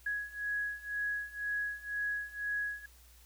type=beating tone pair; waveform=sine; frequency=1668 / 1670 Hz; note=G#6 / G#6; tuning=+7 / +9 cents; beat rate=2 Hz; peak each=-38 / -36 dBFS; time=0.06-2.86 s; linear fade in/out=5 ms; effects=added 60 Hz sine -58 dBFS peak until 3.25 s + white hiss -62 dBFS RMS until 3.25 s